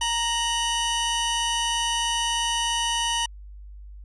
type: tone pair together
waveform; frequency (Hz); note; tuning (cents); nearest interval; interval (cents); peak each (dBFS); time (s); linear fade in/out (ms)
sawtooth; 932.3 / 2960; A#5 / F#7; 0 / 0; octave + minor sixth; 2000; -22 / -22; 0.01-3.26; 5
effects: added 50 Hz sine -39 dBFS peak until 4.04 s + resampled to 24000 Hz